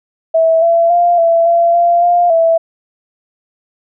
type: tone with pitch steps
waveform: sine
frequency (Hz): 652 / 673 / 697 / 669 / 681 / 690 / 701 / 660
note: E5 / E5 / F5 / E5 / F5 / F5 / F5 / E5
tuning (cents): -19 / +36 / -4 / +25 / -44 / -21 / +6 / +2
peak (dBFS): -7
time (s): 0.34-2.58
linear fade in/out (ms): 10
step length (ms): 280
effects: none